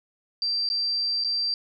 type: tone with dropouts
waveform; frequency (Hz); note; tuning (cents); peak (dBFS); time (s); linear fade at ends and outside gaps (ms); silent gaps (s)
sine; 4699; D8; 0; -23; 0.42-1.54; 1; 0.689-0.7 / 1.239-1.246
effects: none